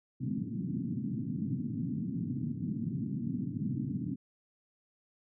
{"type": "band-pass noise", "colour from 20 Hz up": "white", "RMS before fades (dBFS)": -35, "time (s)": [0.2, 4.16], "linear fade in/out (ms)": 10, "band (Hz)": [110, 270], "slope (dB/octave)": 48, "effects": []}